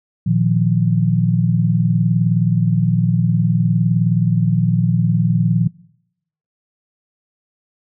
sine chord, Bb suspended fourth, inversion none, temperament just, 116.54 / 155.39 / 174.81 Hz, Bb2 / Eb3 / F3, 0 / -2 / +2 cents, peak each -17 / -18 / -16 dBFS, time 0.26-5.68 s, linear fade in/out 10 ms, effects noise-tail reverb RT60 0.8 s tail -24 dB re dry

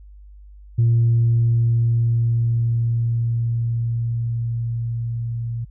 sine tone with level ramp, 116.54 Hz, A#2, in tune, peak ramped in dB -11 to -23 dBFS, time 0.78-5.65 s, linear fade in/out 10 ms, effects tanh soft clip ceiling -10 dBFS + added 50 Hz sine -40 dBFS peak until 5.7 s

